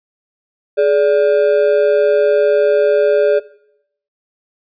triangle ring-modulated tone, 501 Hz, B4, 25 cents sharp, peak -4 dBFS, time 0.77-3.4 s, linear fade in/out 20 ms, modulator 80.3 Hz, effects noise-tail reverb RT60 0.7 s tail -18 dB re dry + resampled to 11025 Hz

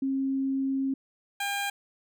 sine / 15% pulse tone pair in turn, 269.2 / 803.2 Hz, C4 / G5, +49 / +42 cents, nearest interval octave + perfect fifth, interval 1893 cents, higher second, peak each -25 / -22 dBFS, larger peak second, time 0.02-0.94 / 1.4-1.7 s, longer first, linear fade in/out 5 ms, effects none

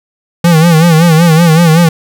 square tone with vibrato, 164.9 Hz, E3, 1 cent sharp, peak -4 dBFS, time 0.44-1.89 s, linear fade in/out 5 ms, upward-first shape sine, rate 5.3 Hz, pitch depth 97 cents each way, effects none

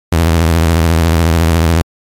sawtooth tone with vibrato, 82.4 Hz, E2, in tune, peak -4 dBFS, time 0.12-1.82 s, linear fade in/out 5 ms, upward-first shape sine, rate 14 Hz, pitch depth 93 cents each way, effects MP3 64 kbps

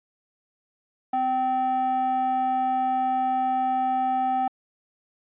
square tone with band-pass filter, 257.8 Hz, C4, 26 cents flat, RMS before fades -24 dBFS, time 1.13-4.48 s, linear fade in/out 5 ms, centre 740 Hz, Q 4.2, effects resampled to 8000 Hz

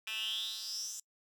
10% pulse tone with high-pass filter sweep, 219.4 Hz, A3, 5 cents flat, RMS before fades -39 dBFS, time 0.07-1 s, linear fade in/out 2 ms, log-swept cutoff 2400 to 6900 Hz, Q 8.4, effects noise-tail reverb RT60 0.1 s tail -26 dB re dry

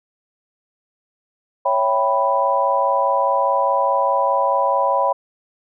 sine chord, C# half-diminished seventh, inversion none, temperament equal, 554.4 / 659.3 / 784 / 987.8 Hz, C#5 / E5 / G5 / B5, 0 / 0 / 0 / 0 cents, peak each -20 / -24 / -22 / -18 dBFS, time 1.65-5.13 s, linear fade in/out 10 ms, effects none

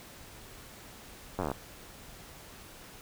slowing click train, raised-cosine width 1 ms, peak -18 dBFS, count 11, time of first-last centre 1.39-1.516 s, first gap 10 ms, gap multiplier 1.05, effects pink hiss -50 dBFS RMS until 3.01 s

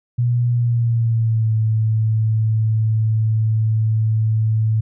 sine tone with pitch glide, 120.7 to 110.04 Hz, B2 to A2, -39 to +1 cents, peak -14 dBFS, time 0.18-4.81 s, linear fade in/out 10 ms, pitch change -160 cents, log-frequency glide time 0.51-1.54 s, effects none

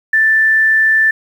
sine tone, 1766 Hz, A6, 6 cents sharp, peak -8 dBFS, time 0.13-1.11 s, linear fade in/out 5 ms, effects 7-bit

